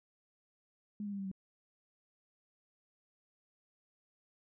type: tone with pitch steps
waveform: sine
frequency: 207.7 / 203.3 / 199.01 / 194.8 / 190.68 Hz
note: G#3 / G#3 / G3 / G3 / G3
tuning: 0 / -37 / +26 / -11 / -48 cents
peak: -37 dBFS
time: 1-1.315 s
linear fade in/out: 2 ms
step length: 63 ms
effects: none